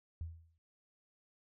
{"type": "tone with exponential decay", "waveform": "sine", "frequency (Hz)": 82.4, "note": "E2", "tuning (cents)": 0, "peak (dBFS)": -36, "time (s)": [0.21, 0.58], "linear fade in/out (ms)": 0, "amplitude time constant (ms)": 80, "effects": []}